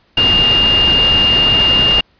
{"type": "tone in noise", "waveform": "sine", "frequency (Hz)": 2820, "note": "F7", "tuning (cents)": 16, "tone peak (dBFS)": -9, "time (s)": [0.17, 2.01], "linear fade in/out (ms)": 5, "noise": "pink", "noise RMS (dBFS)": -18, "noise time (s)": [0.17, 2.01], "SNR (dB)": 6, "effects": ["pink hiss -55 dBFS RMS until 2.19 s", "resampled to 11025 Hz"]}